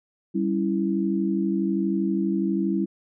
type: chord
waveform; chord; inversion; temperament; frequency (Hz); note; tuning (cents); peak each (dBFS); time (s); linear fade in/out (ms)
sine; C# diminished; second; equal; 196 / 277.2 / 329.6; G3 / C#4 / E4; 0 / 0 / 0; -24 / -29 / -25; 0.34-2.86; 20
effects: none